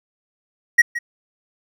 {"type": "tone with echo", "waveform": "triangle", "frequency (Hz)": 1900, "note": "A#6", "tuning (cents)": 33, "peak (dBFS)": -5, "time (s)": [0.78, 0.82], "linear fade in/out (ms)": 10, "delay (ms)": 170, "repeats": 1, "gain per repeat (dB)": -15, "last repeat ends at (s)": 0.99, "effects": []}